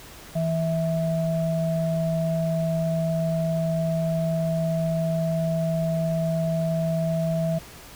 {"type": "tone pair together", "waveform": "sine", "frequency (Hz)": [163.5, 653.4], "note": ["E3", "E5"], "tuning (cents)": [-14, -15], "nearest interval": "2 octaves", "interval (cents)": 2399, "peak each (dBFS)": [-23, -26], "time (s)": [0.35, 7.59], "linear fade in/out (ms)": 10, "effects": ["pink hiss -44 dBFS RMS until 7.95 s"]}